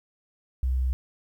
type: tone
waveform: sine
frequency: 64 Hz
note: C2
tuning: 38 cents flat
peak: -22 dBFS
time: 0.63-0.93 s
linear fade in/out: 0 ms
effects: 10-bit